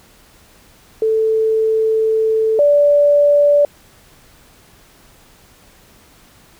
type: tone pair in turn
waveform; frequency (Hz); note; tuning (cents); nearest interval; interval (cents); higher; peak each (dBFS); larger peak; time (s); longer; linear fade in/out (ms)
sine; 441.1 / 580.6; A4 / D5; +4 / -20; perfect fourth; 476; second; -12 / -8; second; 1.02-2.59 / 2.59-3.65; first; 2
effects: pink hiss -48 dBFS RMS until 6.59 s